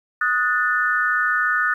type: tone cluster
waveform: sine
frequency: 1250 / 1470 / 1773 Hz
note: D#6 / F#6 / A6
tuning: +8 / -12 / +13 cents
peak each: -23 / -20 / -22 dBFS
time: 0.21-1.74 s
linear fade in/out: 5 ms
effects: 9-bit